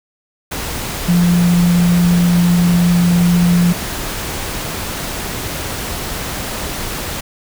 sine tone in noise, 174.61 Hz, F3, in tune, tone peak -9 dBFS, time 1.08-3.73 s, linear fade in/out 10 ms, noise pink, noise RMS -23 dBFS, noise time 0.51-7.21 s, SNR +11 dB, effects none

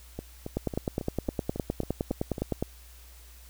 two click trains, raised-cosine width 2 ms, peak -14 / -21 dBFS, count 21 / 9, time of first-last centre 0.57-2.625 / 0.19-2.382 s, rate 9.73 / 3.65 Hz, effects added 60 Hz sine -49 dBFS peak until 3.49 s + white hiss -55 dBFS RMS until 3.49 s

